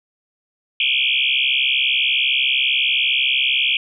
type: tone with frequency modulation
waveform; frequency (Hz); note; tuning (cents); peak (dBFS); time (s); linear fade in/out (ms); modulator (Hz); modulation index
sine; 2846; F7; +32; -15; 0.8-3.77; 2; 66.3; 7.6
effects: none